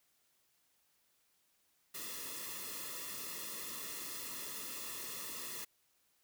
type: noise with comb filter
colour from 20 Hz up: white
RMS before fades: -44 dBFS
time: 1.94-5.65 s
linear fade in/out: 10 ms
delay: 1.3 ms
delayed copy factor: -0.9
effects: white hiss -75 dBFS RMS until 6.23 s